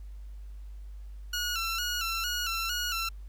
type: tone with vibrato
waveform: 15% pulse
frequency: 1396.9 Hz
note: F6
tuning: in tune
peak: -23 dBFS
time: 1.33-3.09 s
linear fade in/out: 5 ms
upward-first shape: square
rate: 2.2 Hz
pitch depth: 63 cents each way
effects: added 50 Hz sine -40 dBFS peak until 3.28 s + pink hiss -67 dBFS RMS until 3.28 s